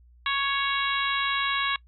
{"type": "harmonic tone with a mistuned harmonic", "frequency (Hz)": 555, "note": "C#5", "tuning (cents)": 2, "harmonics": [2, 3, 4, 5, 6, 7], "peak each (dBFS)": [-28, -30, -31, -32, -33, -33], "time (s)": [0.26, 1.76], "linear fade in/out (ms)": 2, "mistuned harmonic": 7, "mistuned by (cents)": -22, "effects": ["noise-tail reverb RT60 0.1 s tail -23 dB re dry", "added 60 Hz sine -52 dBFS peak until 1.87 s"]}